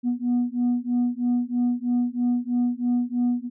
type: beating tone pair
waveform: sine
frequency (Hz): 242.3 / 245.4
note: B3 / B3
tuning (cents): -33 / -11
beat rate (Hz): 3.1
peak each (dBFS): -22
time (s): 0.03-3.5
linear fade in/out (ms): 50
effects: tanh soft clip ceiling -17 dBFS